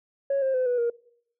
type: tone with pitch steps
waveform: sine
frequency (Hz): 553 / 531.4 / 510.6 / 490.7 / 471.5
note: C#5 / C5 / C5 / B4 / A#4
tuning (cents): -4 / +27 / -42 / -11 / +20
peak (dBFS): -20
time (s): 0.3-0.9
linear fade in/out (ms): 5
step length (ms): 120
effects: noise-tail reverb RT60 0.7 s tail -25 dB re dry + tanh soft clip ceiling -19 dBFS